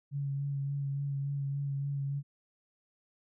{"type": "tone with vibrato", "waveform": "sine", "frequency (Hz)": 140, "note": "C#3", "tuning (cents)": 18, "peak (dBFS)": -31, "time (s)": [0.11, 2.23], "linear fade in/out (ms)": 50, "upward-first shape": "sine", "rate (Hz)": 3.5, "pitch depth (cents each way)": 20, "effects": []}